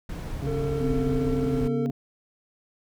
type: noise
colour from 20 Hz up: brown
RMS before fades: -32 dBFS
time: 0.09-1.68 s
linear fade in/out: 5 ms
type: harmonic tone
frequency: 138.59 Hz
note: C#3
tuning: in tune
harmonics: 1 / 2 / 3 / 5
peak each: -29 / -35 / -39 / -43 dBFS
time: 0.42-1.91 s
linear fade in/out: 5 ms
type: tone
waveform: triangle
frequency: 450.2 Hz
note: A4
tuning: 40 cents sharp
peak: -26 dBFS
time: 0.47-1.86 s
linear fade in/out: 0 ms
type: tone with pitch glide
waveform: sine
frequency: 258.1 to 242.2 Hz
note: C4 to B3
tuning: -23 to -34 cents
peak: -26 dBFS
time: 0.81-1.9 s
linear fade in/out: 0 ms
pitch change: -111 cents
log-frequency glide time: 1.57-1.7 s
effects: none